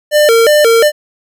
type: tone with vibrato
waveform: square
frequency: 523.3 Hz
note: C5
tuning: in tune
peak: -6 dBFS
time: 0.11-0.92 s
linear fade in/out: 50 ms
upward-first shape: square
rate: 2.8 Hz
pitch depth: 230 cents each way
effects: none